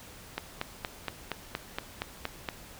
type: click train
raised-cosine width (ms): 0.3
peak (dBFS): -15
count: 10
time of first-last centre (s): 0.38-2.488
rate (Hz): 4.27
effects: pink hiss -49 dBFS RMS until 2.79 s